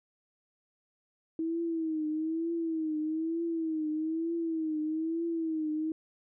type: tone with vibrato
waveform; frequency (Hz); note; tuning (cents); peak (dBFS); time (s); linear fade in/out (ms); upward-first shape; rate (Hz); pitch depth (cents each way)
sine; 321.2; E4; -45; -29; 1.39-5.92; 2; triangle; 1.1; 90
effects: none